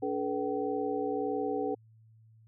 sine tone cluster, 286.2 / 426.2 / 487.8 / 764 Hz, D4 / G#4 / B4 / G5, -45 / +45 / -21 / -45 cents, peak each -35 / -33 / -35 / -37 dBFS, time 0.02-1.75 s, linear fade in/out 10 ms, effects added 111 Hz sine -56 dBFS peak until 2.47 s

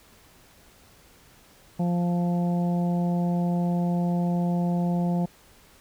harmonic tone, 174.61 Hz, F3, in tune, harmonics 1 / 2 / 3 / 4 / 5, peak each -22 / -36 / -36 / -35 / -40 dBFS, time 1.79-5.26 s, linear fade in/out 10 ms, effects pink hiss -55 dBFS RMS until 5.8 s

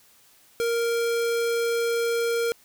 square tone, 466.2 Hz, A#4, in tune, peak -23 dBFS, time 0.6-2.52 s, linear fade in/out 0 ms, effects white hiss -57 dBFS RMS until 2.64 s

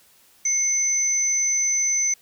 sine tone pair together, 2154 / 6092 Hz, C7 / F#8, +50 / +50 cents, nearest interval octave + tritone, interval 1800 cents, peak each -29 / -19 dBFS, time 0.45-2.14 s, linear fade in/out 5 ms, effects white hiss -56 dBFS RMS until 2.21 s

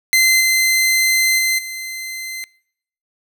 sawtooth tone with level steps, 2068 Hz, C7, 21 cents flat, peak -7 / -9 / -11 / -22 dBFS, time 0.13-2.44 s, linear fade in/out 0 ms, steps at 0.4 / 1.38 / 1.58 s, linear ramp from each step 10 ms, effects noise-tail reverb RT60 0.7 s tail -25 dB re dry

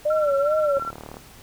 sine tone with vibrato, 587.3 Hz, D5, in tune, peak -18 dBFS, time 0.05-0.79 s, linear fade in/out 10 ms, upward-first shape sine, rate 2.4 Hz, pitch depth 110 cents each way
sine tone with tremolo, 1357 Hz, E6, 50 cents sharp, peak -24 dBFS, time 0.1-0.91 s, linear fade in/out 5 ms, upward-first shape sine, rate 17 Hz, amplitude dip 70%
click train, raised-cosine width 1 ms, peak -23 dBFS, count 16, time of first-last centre 0.77-1.169 s, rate 37.6 Hz
effects pink hiss -47 dBFS RMS until 1.42 s

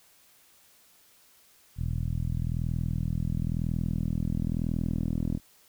10% pulse tone with low-pass filter sweep, 40.97 Hz, E1, 10 cents flat, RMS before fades -29 dBFS, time 1.76-5.4 s, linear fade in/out 50 ms, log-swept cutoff 120 to 280 Hz, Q 1.4, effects white hiss -60 dBFS RMS until 5.68 s

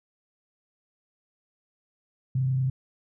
sine tone with frequency modulation, 130.81 Hz, C3, in tune, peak -22 dBFS, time 2.35-2.7 s, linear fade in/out 5 ms, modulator 30.4 Hz, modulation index 0.25, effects none

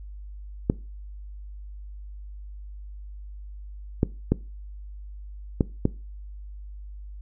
clicks, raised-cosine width 3 ms, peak -6 dBFS, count 5, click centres 0.699 / 4.031 / 4.32 / 5.608 / 5.854 s, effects noise-tail reverb RT60 0.3 s tail -20 dB re dry + added 50 Hz sine -37 dBFS peak until 7.21 s

